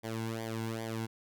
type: tone with flanger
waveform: sawtooth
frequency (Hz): 112.7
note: A2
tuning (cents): +42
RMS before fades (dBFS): -37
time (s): 0.03-1.07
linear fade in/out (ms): 20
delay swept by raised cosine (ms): 0.74 to 1.67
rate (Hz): 2.5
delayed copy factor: -0.85
effects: none